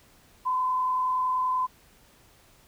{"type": "tone with frequency modulation", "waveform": "sine", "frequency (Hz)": 1018, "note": "C6", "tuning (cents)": -48, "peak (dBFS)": -23, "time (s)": [0.45, 1.67], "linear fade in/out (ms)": 20, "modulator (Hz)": 30.5, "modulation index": 0.49, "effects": ["pink hiss -58 dBFS RMS until 2.67 s"]}